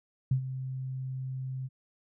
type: tone with ADSR envelope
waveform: sine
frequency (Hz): 130.81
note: C3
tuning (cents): 0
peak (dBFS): -21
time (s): 0.31-1.69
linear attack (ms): 5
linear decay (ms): 91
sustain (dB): -12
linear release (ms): 34
effects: none